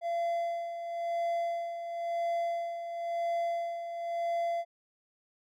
triangle tone with tremolo, 682 Hz, F5, 41 cents flat, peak -26 dBFS, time 0.01-4.65 s, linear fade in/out 50 ms, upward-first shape sine, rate 0.97 Hz, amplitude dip 60%, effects none

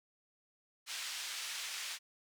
pink band-pass noise, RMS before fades -42 dBFS, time 0.86-1.99 s, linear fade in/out 50 ms, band 2200 to 7700 Hz, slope 12 dB/octave, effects none

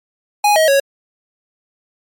square tone with pitch steps, 829 / 634 / 553 Hz, G#5 / D#5 / C#5, -3 / +32 / -4 cents, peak -10 dBFS, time 0.44-0.8 s, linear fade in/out 5 ms, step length 120 ms, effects MP3 96 kbps

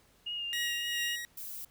sine tone with vibrato, 2839 Hz, F7, 28 cents sharp, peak -34 dBFS, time 0.26-1.16 s, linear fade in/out 10 ms, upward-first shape triangle, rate 3.6 Hz, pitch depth 30 cents each way
sawtooth tone with tremolo, 1900 Hz, A#6, 33 cents sharp, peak -28 dBFS, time 0.53-1.25 s, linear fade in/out 0 ms, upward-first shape triangle, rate 2.5 Hz, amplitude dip 55%
violet noise, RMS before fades -42 dBFS, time 1.37-1.65 s, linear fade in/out 5 ms
effects pink hiss -65 dBFS RMS until 1.7 s

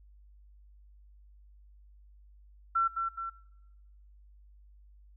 sine tone with echo, 1350 Hz, E6, 41 cents sharp, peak -24 dBFS, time 2.75-2.88 s, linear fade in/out 10 ms, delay 210 ms, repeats 2, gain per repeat -5 dB, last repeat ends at 3.3 s, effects noise-tail reverb RT60 1.0 s tail -22 dB re dry + added 50 Hz sine -54 dBFS peak until 5.16 s

